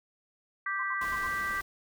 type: chord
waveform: sine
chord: G major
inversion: second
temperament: just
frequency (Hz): 1176 / 1568 / 1960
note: D6 / G6 / B6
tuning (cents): +2 / 0 / -14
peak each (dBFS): -34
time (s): 0.66-1.61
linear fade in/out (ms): 5
type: tone bursts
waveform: sine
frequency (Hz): 1046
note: C6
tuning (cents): -1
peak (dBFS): -35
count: 5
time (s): 0.79-1.271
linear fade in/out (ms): 5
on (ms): 41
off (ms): 69
type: noise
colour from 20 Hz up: pink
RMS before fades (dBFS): -44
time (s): 1.01-1.62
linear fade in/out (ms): 5
effects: none